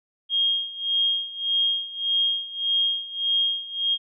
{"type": "tone with tremolo", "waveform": "sine", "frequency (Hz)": 3243, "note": "G#7", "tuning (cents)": -42, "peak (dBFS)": -18, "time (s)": [0.29, 3.98], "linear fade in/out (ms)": 50, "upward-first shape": "sine", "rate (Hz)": 1.7, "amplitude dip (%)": 85, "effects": []}